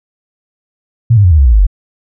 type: tone with pitch steps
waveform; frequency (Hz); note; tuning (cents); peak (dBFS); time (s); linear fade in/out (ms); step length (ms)
sine; 116.54 / 102.04 / 89.35 / 78.23 / 68.5 / 59.98 / 52.52 / 45.98; A#2 / G#2 / F2 / D#2 / C#2 / B1 / G#1 / F#1; 0 / -30 / +40 / +10 / -20 / -50 / +20 / -10; -3; 1.1-1.668; 10; 71
effects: none